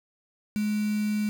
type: tone with quantisation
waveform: sine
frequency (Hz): 210.4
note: G#3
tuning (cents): +23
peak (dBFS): -24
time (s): 0.56-1.29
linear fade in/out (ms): 0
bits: 6
effects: none